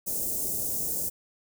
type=band-stop noise; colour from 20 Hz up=white; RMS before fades=-30 dBFS; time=0.06-1.1 s; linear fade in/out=20 ms; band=580 to 7000 Hz; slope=24 dB/octave; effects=none